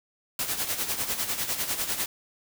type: noise with tremolo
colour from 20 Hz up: white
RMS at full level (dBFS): -27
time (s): 0.39-2.06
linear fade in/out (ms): 2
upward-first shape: sine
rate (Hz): 10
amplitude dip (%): 65
effects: none